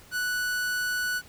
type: tone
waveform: 45% pulse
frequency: 1480 Hz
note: F#6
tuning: in tune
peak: -26 dBFS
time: 0.11-1.22 s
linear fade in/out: 50 ms
effects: pink hiss -52 dBFS RMS until 1.28 s

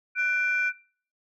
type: tone pair together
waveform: sine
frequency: 1491.2 / 2364 Hz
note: F#6 / D7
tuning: +13 / +11 cents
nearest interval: minor sixth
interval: 798 cents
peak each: -24 dBFS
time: 0.15-0.73 s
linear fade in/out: 50 ms
effects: noise-tail reverb RT60 0.5 s tail -22 dB re dry + tanh soft clip ceiling -16 dBFS

